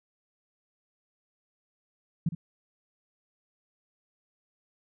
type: tone with echo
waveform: sine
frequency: 164.81 Hz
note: E3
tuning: in tune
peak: -22 dBFS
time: 2.26-2.29 s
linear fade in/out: 5 ms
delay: 60 ms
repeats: 1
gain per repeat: -11 dB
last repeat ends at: 2.35 s
effects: none